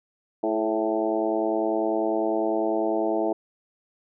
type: harmonic tone with a mistuned harmonic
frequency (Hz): 110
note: A2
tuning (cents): 0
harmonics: 2 / 3 / 4 / 5 / 6 / 7 / 8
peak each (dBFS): -36 / -26 / -29 / -32 / -27 / -33 / -35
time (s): 0.43-3.33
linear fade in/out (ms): 5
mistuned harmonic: 4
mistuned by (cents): -39
effects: none